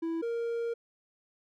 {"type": "tone pair in turn", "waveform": "triangle", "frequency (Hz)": [329.6, 466.1], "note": ["E4", "A#4"], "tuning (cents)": [0, 0], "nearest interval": "tritone", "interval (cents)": 600, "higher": "second", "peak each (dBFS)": -28, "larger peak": "neither", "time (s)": [[0.02, 0.22], [0.22, 0.74]], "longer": "second", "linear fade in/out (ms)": 10, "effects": []}